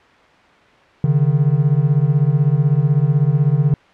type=beating tone pair; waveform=triangle; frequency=137.6 / 153.6 Hz; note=C#3 / D#3; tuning=-12 / -22 cents; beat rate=16 Hz; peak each=-13 dBFS; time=1.04-3.74 s; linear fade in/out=2 ms; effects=white hiss -48 dBFS RMS until 3.93 s + low-pass 2000 Hz 12 dB/octave